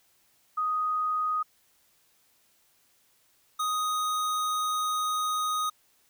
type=tone pair in turn; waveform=sine / square; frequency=1247 / 1247 Hz; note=D#6 / D#6; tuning=+3 / +3 cents; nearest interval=unison; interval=0 cents; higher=neither; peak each=-25 / -27 dBFS; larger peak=first; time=0.57-1.43 / 3.59-5.7 s; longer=second; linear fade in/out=10 ms; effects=white hiss -66 dBFS RMS until 6.09 s